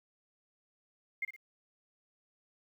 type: tone with echo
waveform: sine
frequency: 2120 Hz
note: C7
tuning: 22 cents sharp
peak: -31 dBFS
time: 1.22-1.25 s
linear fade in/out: 5 ms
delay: 57 ms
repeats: 2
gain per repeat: -9 dB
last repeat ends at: 1.364 s
effects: 11-bit